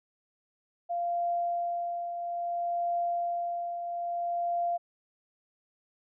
sine tone with tremolo, 693 Hz, F5, 14 cents flat, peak -26 dBFS, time 0.89-4.78 s, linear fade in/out 20 ms, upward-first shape triangle, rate 0.6 Hz, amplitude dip 55%, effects none

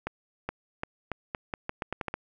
accelerating click train, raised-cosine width 0.5 ms, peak -16 dBFS, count 12, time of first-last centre 0.07-2.14 s, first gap 420 ms, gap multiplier 0.82, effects none

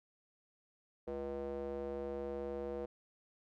square tone with band-pass filter, 69.4 Hz, C#2, 3 cents sharp, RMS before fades -41 dBFS, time 1.07-2.86 s, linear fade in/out 10 ms, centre 480 Hz, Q 3.2, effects none

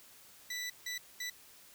20% pulse tone bursts at uneven times, 1975.5 Hz, B6, in tune, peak -32 dBFS, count 3, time 0.5-0.7 / 0.86-0.98 / 1.2-1.3 s, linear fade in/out 5 ms, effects white hiss -58 dBFS RMS until 1.74 s

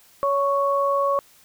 sine tone pair together, 560 / 1109.7 Hz, C#5 / C#6, +18 / +2 cents, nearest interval octave, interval 1184 cents, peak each -21 dBFS, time 0.23-1.19 s, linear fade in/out 0 ms, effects white hiss -54 dBFS RMS until 1.44 s

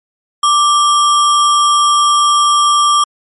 sine tone with sample-and-hold, 1174.7 Hz, D6, in tune, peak -7 dBFS, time 0.43-3.04 s, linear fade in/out 5 ms, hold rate 4410 Hz, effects MP3 48 kbps

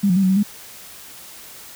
sine tone with pitch steps, 200.4 / 178.4 / 195.2 / 186.6 / 191.2 / 206 Hz, G3 / F3 / G3 / F#3 / G3 / G#3, +38 / +37 / -7 / +15 / -43 / -14 cents, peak -13 dBFS, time 0.03-0.432 s, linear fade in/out 10 ms, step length 67 ms, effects white hiss -40 dBFS RMS until 1.75 s

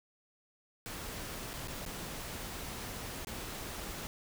pink noise with dropouts, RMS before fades -42 dBFS, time 0.86-4.07 s, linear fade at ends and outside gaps 0 ms, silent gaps 1.533-1.538 / 1.674-1.682 / 1.852-1.862 / 3.248-3.271 s, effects none

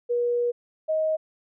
sine tone pair in turn, 481.1 / 628.9 Hz, B4 / D#5, -45 / +18 cents, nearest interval perfect fourth, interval 463 cents, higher second, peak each -21 dBFS, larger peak neither, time 0.09-0.52 / 0.88-1.17 s, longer first, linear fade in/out 20 ms, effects none

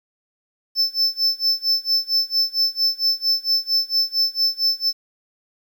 triangle tone with tremolo, 5280 Hz, E8, 2 cents sharp, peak -13 dBFS, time 0.75-4.93 s, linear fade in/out 50 ms, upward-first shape sine, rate 4.4 Hz, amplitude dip 95%, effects 9-bit

